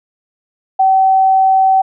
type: tone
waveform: sine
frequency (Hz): 765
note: G5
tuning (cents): -42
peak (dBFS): -7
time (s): 0.79-1.82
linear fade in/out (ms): 10
effects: none